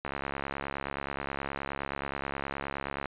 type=click train; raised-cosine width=0.5 ms; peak=-18 dBFS; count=210; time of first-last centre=0.05-3.057 s; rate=69.5 Hz; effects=resampled to 8000 Hz